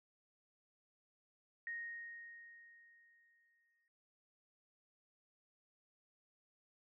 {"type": "tone with exponential decay", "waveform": "sine", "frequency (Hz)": 1864.7, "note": "A#6", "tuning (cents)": 0, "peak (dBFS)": -40, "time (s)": [1.67, 3.88], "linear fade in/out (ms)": 1, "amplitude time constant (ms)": 480, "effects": []}